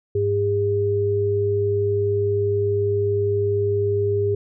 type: tone pair together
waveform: sine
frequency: 101.38 / 405.5 Hz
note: G#2 / G#4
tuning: -41 / -41 cents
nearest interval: 2 octaves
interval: 2400 cents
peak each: -23 / -19 dBFS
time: 0.15-4.35 s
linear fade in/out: 5 ms
effects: none